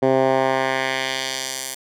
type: tone with band-pass filter sweep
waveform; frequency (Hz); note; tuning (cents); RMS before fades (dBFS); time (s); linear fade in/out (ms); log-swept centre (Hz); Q
10% pulse; 132.3; C3; +20; -21; 0.02-1.75; 10; 430 to 10000; 1
effects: none